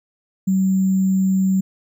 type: tone with sample-and-hold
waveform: sine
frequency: 190 Hz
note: F#3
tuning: 46 cents sharp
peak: -14 dBFS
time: 0.47-1.61 s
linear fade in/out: 10 ms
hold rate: 7350 Hz
effects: none